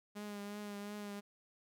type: tone with vibrato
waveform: sawtooth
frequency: 205.4 Hz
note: G#3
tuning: 19 cents flat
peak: -39 dBFS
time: 0.15-1.21 s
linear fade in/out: 20 ms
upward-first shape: triangle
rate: 2.8 Hz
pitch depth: 31 cents each way
effects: none